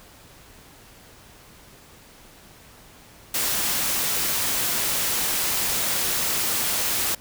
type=noise; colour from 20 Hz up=white; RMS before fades=-24 dBFS; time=3.34-7.15 s; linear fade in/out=5 ms; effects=pink hiss -49 dBFS RMS until 7.2 s